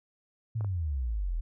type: exponential sweep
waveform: sine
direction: down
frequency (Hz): 116.4 to 38.11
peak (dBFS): -28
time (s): 0.55-1.41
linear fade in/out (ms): 10
type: clicks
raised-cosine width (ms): 1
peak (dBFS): -30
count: 2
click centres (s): 0.609 / 0.646
effects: none